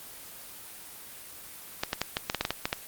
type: clicks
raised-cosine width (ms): 0.2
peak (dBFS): -9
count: 11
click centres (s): 1.835 / 1.931 / 2.016 / 2.169 / 2.299 / 2.347 / 2.41 / 2.451 / 2.506 / 2.655 / 2.729
effects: white hiss -45 dBFS RMS until 2.87 s + Opus 24 kbps